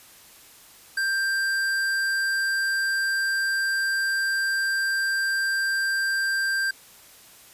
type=tone with tanh clipping; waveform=sine; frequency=1580 Hz; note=G6; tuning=13 cents sharp; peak=-24 dBFS; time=0.97-6.71 s; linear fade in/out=5 ms; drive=16 dB; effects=white hiss -50 dBFS RMS until 7.53 s + resampled to 32000 Hz